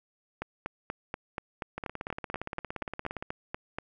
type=two click trains; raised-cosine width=0.5 ms; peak=-20 / -18 dBFS; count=26 / 15; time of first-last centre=1.78-3.225 / 0.42-3.785 s; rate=17.3 / 4.16 Hz; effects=none